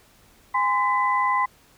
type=tone cluster; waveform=sine; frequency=821 / 1029 / 1994 Hz; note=G#5 / C6 / B6; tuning=-20 / -29 / +16 cents; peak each=-27 / -20 / -27 dBFS; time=0.54-1.46 s; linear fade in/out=10 ms; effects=pink hiss -56 dBFS RMS until 1.77 s